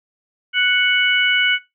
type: harmonic tone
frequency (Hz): 740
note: F#5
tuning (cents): 0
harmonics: 2 / 3 / 4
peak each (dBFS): -18 / -18 / -18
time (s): 0.53-1.59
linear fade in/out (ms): 50
effects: noise-tail reverb RT60 0.2 s tail -17 dB re dry